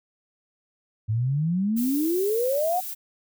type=exponential sweep; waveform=sine; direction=up; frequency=104.6 to 755 Hz; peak=-21 dBFS; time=1.08-2.81 s; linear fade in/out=20 ms
type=noise; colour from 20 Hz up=violet; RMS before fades=-34 dBFS; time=1.76-2.95 s; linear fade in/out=20 ms
effects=none